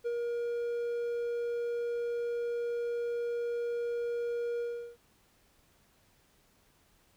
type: tone with ADSR envelope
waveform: triangle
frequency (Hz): 474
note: A#4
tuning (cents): +29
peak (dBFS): -27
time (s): 0.04-4.97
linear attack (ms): 26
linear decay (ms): 39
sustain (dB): -2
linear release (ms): 370
effects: pink hiss -67 dBFS RMS until 7.16 s